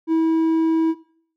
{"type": "tone with hard clipping", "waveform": "sine", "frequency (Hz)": 324, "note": "E4", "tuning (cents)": -30, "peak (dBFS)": -16, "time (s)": [0.07, 0.95], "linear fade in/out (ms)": 50, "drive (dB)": 3, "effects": ["noise-tail reverb RT60 0.6 s tail -19 dB re dry"]}